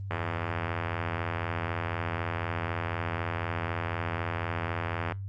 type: click train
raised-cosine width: 0.5 ms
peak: -16 dBFS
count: 422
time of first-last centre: 0.11-5.122 s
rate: 84 Hz
effects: added 98 Hz sine -34 dBFS peak until 5.28 s + Opus 24 kbps